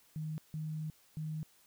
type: tone bursts at uneven times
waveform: sine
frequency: 155.56 Hz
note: D#3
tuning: in tune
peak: -36 dBFS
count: 3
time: 0.16-0.38 / 0.54-0.9 / 1.17-1.43 s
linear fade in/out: 0 ms
effects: white hiss -66 dBFS RMS until 1.66 s